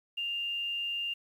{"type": "tone with frequency modulation", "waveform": "sine", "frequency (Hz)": 2800, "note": "F7", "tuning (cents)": 4, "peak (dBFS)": -31, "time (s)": [0.17, 1.14], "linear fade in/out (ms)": 10, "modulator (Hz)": 93.9, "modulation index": 0.3, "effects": ["10-bit"]}